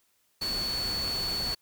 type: tone in noise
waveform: sine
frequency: 4435 Hz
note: C#8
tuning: in tune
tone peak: -29 dBFS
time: 0.41-1.55 s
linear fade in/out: 10 ms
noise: pink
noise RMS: -37 dBFS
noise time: 0.41-1.55 s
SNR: +5 dB
effects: white hiss -70 dBFS RMS until 1.61 s